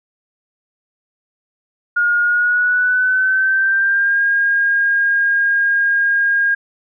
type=tone with pitch glide; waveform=sine; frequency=1428 to 1621.5 Hz; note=F6 to G#6; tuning=+38 to -42 cents; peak=-12 dBFS; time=1.96-6.55 s; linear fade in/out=10 ms; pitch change=+220 cents; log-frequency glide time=2.21-4.22 s; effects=none